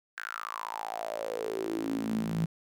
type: tone with high-pass filter sweep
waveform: sawtooth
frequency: 55.3 Hz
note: A1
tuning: 9 cents sharp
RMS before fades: -34 dBFS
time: 0.17-2.46 s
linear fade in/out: 10 ms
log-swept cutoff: 1600 to 160 Hz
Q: 8.1
effects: none